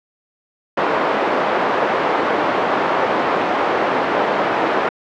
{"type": "band-pass noise", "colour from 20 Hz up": "white", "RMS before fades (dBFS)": -18, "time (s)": [0.77, 4.89], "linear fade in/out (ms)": 5, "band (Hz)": [320, 970], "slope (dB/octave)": 12, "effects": ["low-pass 4000 Hz 12 dB/octave"]}